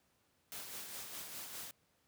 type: noise with tremolo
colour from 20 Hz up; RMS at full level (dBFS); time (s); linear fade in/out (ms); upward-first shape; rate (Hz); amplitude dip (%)
white; -45; 0.52-1.71; 0; sine; 4.9; 40
effects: pink hiss -75 dBFS RMS until 2.07 s + high-pass 80 Hz 12 dB/octave